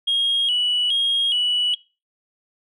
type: tone with vibrato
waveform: sine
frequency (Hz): 3100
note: G7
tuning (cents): -20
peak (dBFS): -16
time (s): 0.07-1.75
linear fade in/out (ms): 10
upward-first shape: square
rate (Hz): 1.2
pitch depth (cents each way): 87
effects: noise-tail reverb RT60 0.3 s tail -22 dB re dry + tanh soft clip ceiling -14 dBFS